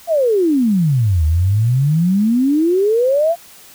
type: exponential two-way sweep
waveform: sine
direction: down then up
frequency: 700 to 75.4 to 700 Hz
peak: -11 dBFS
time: 0.07-3.36 s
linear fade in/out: 50 ms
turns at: 1.25 s
effects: white hiss -42 dBFS RMS until 3.74 s